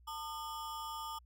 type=ring-modulated tone; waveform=square; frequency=1057 Hz; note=C6; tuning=17 cents sharp; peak=-38 dBFS; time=0.07-1.19 s; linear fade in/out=10 ms; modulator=160 Hz; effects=added 60 Hz sine -59 dBFS peak until 1.25 s